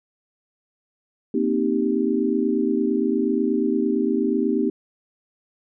sine chord, C minor seventh, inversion third, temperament equal, 233.1 / 261.6 / 311.1 / 392 Hz, Bb3 / C4 / Eb4 / G4, 0 / 0 / 0 / 0 cents, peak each -24 dBFS, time 1.34-4.7 s, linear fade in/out 5 ms, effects none

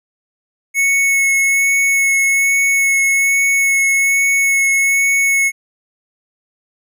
square tone with vibrato, 2200 Hz, C#7, 14 cents flat, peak -12 dBFS, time 0.74-5.52 s, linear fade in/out 50 ms, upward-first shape sine, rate 1.2 Hz, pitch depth 11 cents each way, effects none

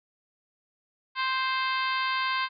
harmonic tone, 523.3 Hz, C5, in tune, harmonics 2 / 3 / 4 / 5 / 6 / 7 / 8 / 9, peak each -28 / -32 / -34 / -36 / -38 / -39 / -40 / -41 dBFS, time 1.15-2.49 s, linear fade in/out 50 ms, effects none

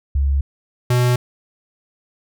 sine / square tone pair in turn, 69.3 / 123.48 Hz, C#2 / B2, 0 / 0 cents, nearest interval minor seventh, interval 1000 cents, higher second, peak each -14 dBFS, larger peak neither, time 0.15-0.41 / 0.9-1.16 s, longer neither, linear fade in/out 5 ms, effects none

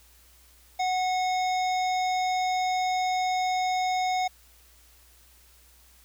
harmonic tone with a mistuned harmonic, 740 Hz, F#5, in tune, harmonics 1 / 3 / 5 / 7 / 9, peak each -24 / -34 / -38 / -41 / -43 dBFS, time 0.79-4.28 s, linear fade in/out 10 ms, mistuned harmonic 3, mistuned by -35 cents, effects added 60 Hz sine -58 dBFS peak until 6.04 s + white hiss -58 dBFS RMS until 6.04 s

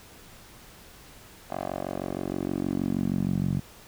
10% pulse tone with band-pass filter sweep, 46.39 Hz, F#1, 5 cents sharp, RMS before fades -29 dBFS, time 1.5-3.6 s, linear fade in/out 10 ms, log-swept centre 720 to 150 Hz, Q 2.2, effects pink hiss -50 dBFS RMS until 3.87 s

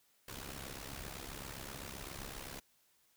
pink noise with amplitude modulation, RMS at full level -43 dBFS, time 0.28-2.6 s, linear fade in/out 5 ms, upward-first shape sine, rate 67.7 Hz, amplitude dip 75%, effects white hiss -72 dBFS RMS until 3.16 s

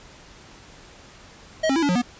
square tone with pitch steps, 634 / 269.8 / 331.9 / 286.6 / 179.9 / 243.8 Hz, D#5 / C#4 / E4 / D4 / F#3 / B3, +32 / -47 / +12 / -42 / -48 / -22 cents, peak -19 dBFS, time 1.63-2.02 s, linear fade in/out 10 ms, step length 65 ms, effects pink hiss -47 dBFS RMS until 2.19 s + resampled to 16000 Hz

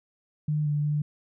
sine tone with pitch steps, 151 / 147.5 / 148.7 Hz, D3 / D3 / D3, +48 / +8 / +22 cents, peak -23 dBFS, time 0.48-1.02 s, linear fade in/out 5 ms, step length 180 ms, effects none

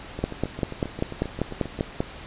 two click trains, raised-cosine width 2 ms, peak -9 / -19 dBFS, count 10 / 13, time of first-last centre 0.24-2.005 / 0.19-1.79 s, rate 5.1 / 7.5 Hz, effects pink hiss -41 dBFS RMS until 2.26 s + resampled to 8000 Hz

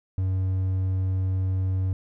triangle tone, 94 Hz, F#2, 28 cents sharp, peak -20 dBFS, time 0.18-1.93 s, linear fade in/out 0 ms, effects none

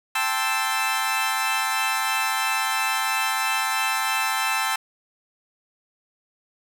20% pulse chord, A minor seventh, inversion third, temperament equal, 784 / 880 / 1046.5 / 1318.5 Hz, G5 / A5 / C6 / E6, 0 / 0 / 0 / 0 cents, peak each -24 / -22 / -24 / -21 dBFS, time 0.15-4.76 s, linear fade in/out 5 ms, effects none

